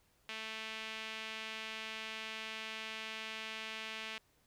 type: tone with band-pass filter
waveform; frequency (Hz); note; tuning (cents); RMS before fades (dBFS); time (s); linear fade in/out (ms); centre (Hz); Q
sawtooth; 220; A3; 0; -44; 0.29-4.18; 2; 2700; 2
effects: pink hiss -72 dBFS RMS until 4.46 s